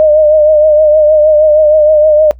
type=tone with vibrato; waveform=sine; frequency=611 Hz; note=D#5; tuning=32 cents flat; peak=-3 dBFS; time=0-2.31 s; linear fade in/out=0 ms; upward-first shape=triangle; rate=6.4 Hz; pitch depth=51 cents each way; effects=noise-tail reverb RT60 0.1 s tail -20 dB re dry + added 60 Hz sine -31 dBFS peak until 2.39 s